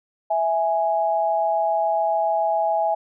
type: tone pair together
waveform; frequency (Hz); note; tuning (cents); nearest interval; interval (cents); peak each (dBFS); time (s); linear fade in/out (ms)
sine; 657.7 / 830.6; E5 / G#5; -4 / 0; major third; 404; -21; 0.3-2.95; 10
effects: none